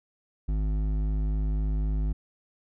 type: tone with hard clipping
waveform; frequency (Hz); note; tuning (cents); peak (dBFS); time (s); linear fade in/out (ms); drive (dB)
triangle; 51.91; G#1; 0; -26; 0.48-2.13; 10; 14
effects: none